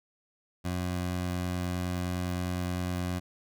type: tone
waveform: 20% pulse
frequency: 89.7 Hz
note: F2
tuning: 47 cents sharp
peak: -25 dBFS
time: 0.64-3.2 s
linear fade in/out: 20 ms
effects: none